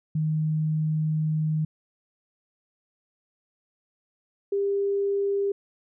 sine tone pair in turn, 155.56 / 399.1 Hz, D#3 / G4, 0 / +31 cents, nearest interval octave + major third, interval 1631 cents, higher second, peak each -22 dBFS, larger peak neither, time 0.15-1.65 / 4.52-5.52 s, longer first, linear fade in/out 5 ms, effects none

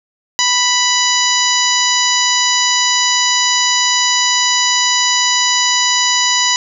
harmonic tone, 987.8 Hz, B5, in tune, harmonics 1 / 2 / 3 / 4 / 5 / 6 / 7, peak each -19 / -19 / -19 / -19 / -19 / -19 / -19 dBFS, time 0.39-6.56 s, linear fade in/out 0 ms, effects none

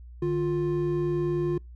triangle tone pair together, 150 / 351.3 Hz, D3 / F4, +37 / +10 cents, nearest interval octave + minor third, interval 1473 cents, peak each -27 / -23 dBFS, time 0.22-1.58 s, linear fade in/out 5 ms, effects noise-tail reverb RT60 0.2 s tail -26 dB re dry + added 60 Hz sine -42 dBFS peak until 1.75 s

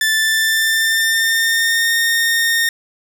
sawtooth tone with pitch glide, 1760 to 1836.9 Hz, A6 to A#6, 0 to -26 cents, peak -10 dBFS, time 0.01-2.69 s, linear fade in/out 2 ms, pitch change +74 cents, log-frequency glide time 0.14-1.92 s, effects none

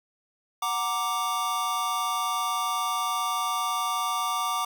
square chord, Gb augmented, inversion none, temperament equal, 740 / 932.3 / 1174.7 Hz, Gb5 / Bb5 / D6, 0 / 0 / 0 cents, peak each -34 / -33 / -28 dBFS, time 0.62-4.65 s, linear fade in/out 5 ms, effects none

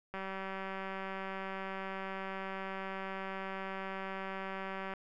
click train, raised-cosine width 0.5 ms, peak -26 dBFS, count 922, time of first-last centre 0.14-4.937 s, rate 192 Hz, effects none

